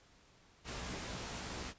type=noise with comb filter; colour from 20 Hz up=pink; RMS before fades=-43 dBFS; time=0.64-1.74 s; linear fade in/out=50 ms; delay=16 ms; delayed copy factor=+0.65; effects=pink hiss -65 dBFS RMS until 1.78 s + resampled to 16000 Hz

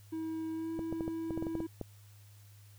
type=tone with pitch glide; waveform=triangle; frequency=321.2 to 326.6 Hz; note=E4 to E4; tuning=-45 to -16 cents; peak=-33 dBFS; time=0.12-1.67 s; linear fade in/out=10 ms; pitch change=+29 cents; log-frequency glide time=0.53-0.72 s
type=clicks; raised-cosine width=2 ms; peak=-24 dBFS; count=11; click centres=0.792 / 0.926 / 1.008 / 1.079 / 1.307 / 1.376 / 1.425 / 1.468 / 1.553 / 1.604 / 1.813 s
effects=added 102 Hz sine -54 dBFS peak until 2.78 s + white hiss -64 dBFS RMS until 2.78 s

